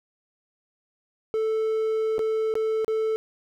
triangle tone with dropouts, 440 Hz, A4, in tune, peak -20 dBFS, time 1.34-3.16 s, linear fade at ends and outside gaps 0 ms, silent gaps 2.182-2.192 / 2.54-2.554 / 2.846-2.88 s, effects 10-bit

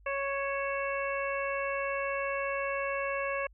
harmonic tone with a mistuned harmonic, 554.4 Hz, C#5, in tune, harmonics 1 / 2 / 3 / 4 / 5, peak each -33 / -36 / -38 / -39 / -40 dBFS, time 0.06-3.47 s, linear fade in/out 5 ms, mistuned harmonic 5, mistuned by -56 cents, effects added 50 Hz sine -55 dBFS peak until 3.53 s

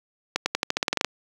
accelerating click train, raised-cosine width 0.2 ms, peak -4 dBFS, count 12, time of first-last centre 0.36-1.046 s, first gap 100 ms, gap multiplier 0.9, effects high-pass 200 Hz 12 dB/octave + 7-bit

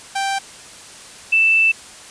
sawtooth / sine tone pair in turn, 784 / 2652 Hz, G5 / E7, 0 / +10 cents, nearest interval octave + major sixth, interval 2110 cents, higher second, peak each -15 / -11 dBFS, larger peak second, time 0.15-0.39 / 1.32-1.72 s, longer second, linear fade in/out 10 ms, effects white hiss -39 dBFS RMS until 2.1 s + resampled to 22050 Hz

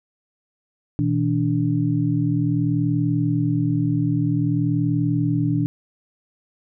sine tone cluster, 120.6 / 161.1 / 290.9 Hz, B2 / E3 / D4, -41 / -39 / -16 cents, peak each -22 dBFS, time 0.99-5.66 s, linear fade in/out 0 ms, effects none

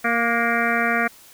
harmonic tone with a mistuned harmonic, 233.1 Hz, A#3, in tune, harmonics 1 / 2 / 3 / 5 / 6 / 7 / 8 / 9 / 10, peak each -26 / -29 / -25 / -28 / -24 / -28 / -26 / -29 / -29 dBFS, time 0.04-1.08 s, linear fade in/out 10 ms, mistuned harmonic 6, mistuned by +34 cents, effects white hiss -48 dBFS RMS until 1.33 s

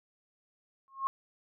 sine tone with exponential growth, 1080 Hz, C#6, 45 cents flat, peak -24 dBFS, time 0.88-1.07 s, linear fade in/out 0 ms, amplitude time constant 40 ms, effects none

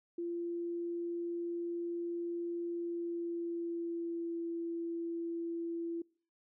sine tone with pitch glide, 343.1 to 336.4 Hz, F4 to E4, -31 to +35 cents, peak -35 dBFS, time 0.18-6.02 s, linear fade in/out 5 ms, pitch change -34 cents, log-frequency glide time 2.68-4.42 s, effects noise-tail reverb RT60 0.5 s tail -26 dB re dry

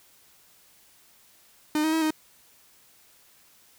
45% pulse tone with pitch steps, 304.3 / 315.5 / 321.5 / 311.7 Hz, D#4 / D#4 / E4 / D#4, -38 / +24 / -43 / +3 cents, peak -22 dBFS, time 1.75-2.106 s, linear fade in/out 2 ms, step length 89 ms, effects white hiss -58 dBFS RMS until 3.78 s

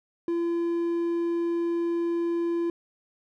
triangle tone, 340 Hz, F4, 46 cents flat, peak -22 dBFS, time 0.28-2.7 s, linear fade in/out 2 ms, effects none

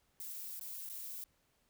violet noise with dropouts, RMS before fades -45 dBFS, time 0.2-1.24 s, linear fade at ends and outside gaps 0 ms, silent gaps 0.595-0.611 / 0.89-0.898 s, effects pink hiss -75 dBFS RMS until 1.69 s

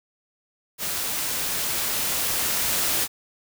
white noise with level ramp, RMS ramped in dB -28 to -23 dBFS, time 0.78-3.08 s, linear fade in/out 50 ms, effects none

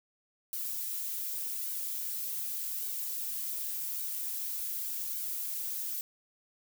violet noise with flanger, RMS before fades -36 dBFS, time 0.53-6.01 s, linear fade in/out 0 ms, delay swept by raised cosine 1.3 to 6.2 ms, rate 0.86 Hz, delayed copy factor +0.65, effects none

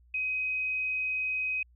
sine tone, 2522 Hz, D#7, 23 cents sharp, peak -28 dBFS, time 0.14-1.63 s, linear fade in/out 5 ms, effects added 60 Hz sine -57 dBFS peak until 1.75 s

